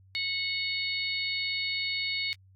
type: harmonic tone with a mistuned harmonic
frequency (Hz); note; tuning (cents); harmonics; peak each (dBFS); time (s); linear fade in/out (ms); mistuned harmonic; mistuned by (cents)
733; F#5; -16; 3 / 4 / 5 / 6; -32 / -40 / -35 / -34; 0.15-2.33; 0; 5; +26
effects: added 95 Hz sine -55 dBFS peak until 2.55 s + AAC 64 kbps